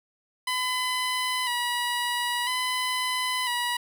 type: tone with vibrato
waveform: 15% pulse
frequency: 987.8 Hz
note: B5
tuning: in tune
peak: -19 dBFS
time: 0.47-3.77 s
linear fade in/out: 5 ms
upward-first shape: square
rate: 0.5 Hz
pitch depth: 37 cents each way
effects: none